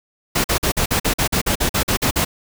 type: noise bursts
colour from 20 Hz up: pink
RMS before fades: -18 dBFS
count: 14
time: 0.35-2.25 s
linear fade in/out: 10 ms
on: 93 ms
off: 46 ms
effects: none